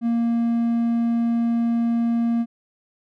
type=tone; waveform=triangle; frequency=233.1 Hz; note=A#3; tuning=in tune; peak=-16 dBFS; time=0.01-2.46 s; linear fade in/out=50 ms; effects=none